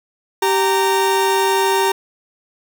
40% pulse tone pair together, 388.9 / 925 Hz, G4 / A#5, -14 / -14 cents, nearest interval octave + minor third, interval 1500 cents, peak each -16 dBFS, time 0.42-1.92 s, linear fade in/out 5 ms, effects none

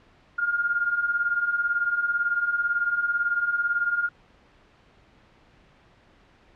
sine beating tone pair, 1400 / 1418 Hz, F6 / F6, +4 / +26 cents, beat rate 18 Hz, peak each -28 / -23 dBFS, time 0.38-4.09 s, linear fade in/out 10 ms, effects pink hiss -57 dBFS RMS until 6.55 s + low-pass 3000 Hz 12 dB/octave

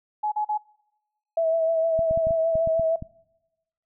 sine tone bursts, 846 Hz, G#5, 32 cents sharp, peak -22 dBFS, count 3, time 0.23-0.578 s, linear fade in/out 10 ms, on 90 ms, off 39 ms
sine tone with vibrato, 653 Hz, E5, 17 cents flat, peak -19 dBFS, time 1.37-2.96 s, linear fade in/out 5 ms, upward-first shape sine, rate 6.5 Hz, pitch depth 27 cents each way
clicks, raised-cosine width 5 ms, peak -21 dBFS, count 9, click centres 1.992 / 2.11 / 2.175 / 2.27 / 2.308 / 2.555 / 2.674 / 2.796 / 3.024 s
effects noise-tail reverb RT60 1.0 s tail -25 dB re dry

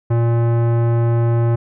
sine tone with tanh clipping, 117 Hz, A#2, 7 cents sharp, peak -15 dBFS, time 0.1-1.56 s, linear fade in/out 10 ms, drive 18 dB, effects none

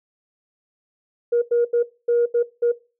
sine tone bursts at uneven times, 475.1 Hz, A#4, 33 cents sharp, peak -14 dBFS, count 6, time 1.32-1.42 / 1.51-1.65 / 1.73-1.83 / 2.08-2.26 / 2.34-2.43 / 2.62-2.72 s, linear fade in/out 10 ms, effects noise-tail reverb RT60 0.3 s tail -18 dB re dry + tanh soft clip ceiling -11 dBFS

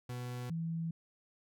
40% pulse / sine tone pair in turn, 123.47 / 164.81 Hz, B2 / E3, 0 / 0 cents, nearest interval perfect fourth, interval 500 cents, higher second, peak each -38 / -34 dBFS, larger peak second, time 0.09-0.5 / 0.5-0.91 s, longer neither, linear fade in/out 5 ms, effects none

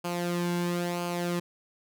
sawtooth tone with flanger, 174.61 Hz, F3, in tune, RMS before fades -30 dBFS, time 0.04-1.4 s, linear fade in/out 10 ms, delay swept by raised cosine 0.53 to 1.63 ms, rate 1 Hz, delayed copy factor -0.6, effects none

